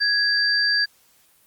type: tone pair together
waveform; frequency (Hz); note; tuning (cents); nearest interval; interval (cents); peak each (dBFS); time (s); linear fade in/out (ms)
sine; 1661.2 / 4692; G#6 / D8; 0 / -2; octave + tritone; 1798; -20; 0-0.86; 20
effects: white hiss -58 dBFS RMS until 1.46 s + Opus 32 kbps